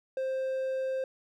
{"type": "tone", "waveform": "triangle", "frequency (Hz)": 526, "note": "C5", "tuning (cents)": 9, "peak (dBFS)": -27, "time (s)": [0.17, 1.04], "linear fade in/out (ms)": 2, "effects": []}